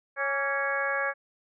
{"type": "harmonic tone with a mistuned harmonic", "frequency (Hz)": 276.4, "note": "C#4", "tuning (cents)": -5, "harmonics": [2, 3, 4, 5, 6, 7, 8], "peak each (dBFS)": [-32, -37, -34, -36, -29, -41, -36], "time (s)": [0.16, 1.14], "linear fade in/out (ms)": 50, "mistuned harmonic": 4, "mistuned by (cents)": 55, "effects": []}